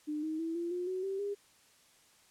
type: tone with pitch steps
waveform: sine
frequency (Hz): 301.3 / 314.3 / 327.8 / 341.9 / 356.7 / 372 / 388 / 404.8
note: D4 / D#4 / E4 / F4 / F4 / F#4 / G4 / G#4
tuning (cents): +44 / +18 / -10 / -37 / +37 / +9 / -18 / -44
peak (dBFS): -33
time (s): 0.07-1.35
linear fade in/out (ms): 20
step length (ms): 160
effects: white hiss -64 dBFS RMS until 2.3 s + low-pass 10000 Hz 12 dB/octave